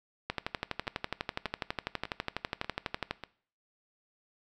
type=two click trains; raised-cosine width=0.3 ms; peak=-23 / -15 dBFS; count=5 / 35; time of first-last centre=0.87-3.237 / 0.3-3.11 s; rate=1.69 / 12.1 Hz; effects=noise-tail reverb RT60 0.5 s tail -19 dB re dry